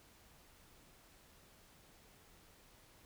silence, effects pink hiss -64 dBFS RMS until 3.05 s

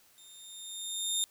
20% pulse tone with level ramp, 3648 Hz, A#7, 38 cents flat, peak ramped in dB -48 to -21 dBFS, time 0.18-1.24 s, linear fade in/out 0 ms, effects white hiss -63 dBFS RMS until 1.3 s

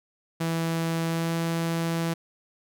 sawtooth tone with pitch glide, 164.8 to 166.14 Hz, E3 to E3, 0 to +14 cents, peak -21 dBFS, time 0.4-2.14 s, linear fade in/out 10 ms, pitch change +14 cents, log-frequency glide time 1.07-1.34 s, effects none

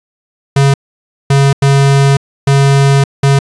square tone bursts at uneven times, 138.59 Hz, C#3, in tune, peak -6 dBFS, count 5, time 0.56-0.74 / 1.3-1.53 / 1.62-2.17 / 2.47-3.04 / 3.23-3.39 s, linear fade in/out 5 ms, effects resampled to 22050 Hz + 8-bit

